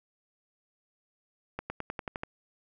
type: accelerating click train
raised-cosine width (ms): 0.5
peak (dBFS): -19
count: 8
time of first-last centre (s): 1.59-2.234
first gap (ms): 110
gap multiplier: 0.94
effects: none